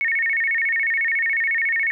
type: tone with vibrato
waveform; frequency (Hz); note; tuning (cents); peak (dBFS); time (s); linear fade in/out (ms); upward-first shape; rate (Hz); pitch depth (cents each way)
sine; 2013; B6; +33; -18; 0.01-1.91; 0; square; 14; 160
effects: none